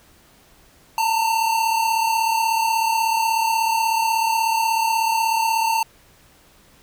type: tone pair together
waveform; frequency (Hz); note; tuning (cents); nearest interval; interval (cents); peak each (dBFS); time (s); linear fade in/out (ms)
square; 895.9 / 932.3; A5 / A#5; +31 / 0; minor second; 69; -19 / -26; 0.98-5.83; 2
effects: pink hiss -53 dBFS RMS until 6.82 s